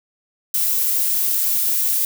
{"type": "noise", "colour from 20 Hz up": "violet", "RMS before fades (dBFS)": -19, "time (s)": [0.54, 2.05], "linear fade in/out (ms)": 2, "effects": []}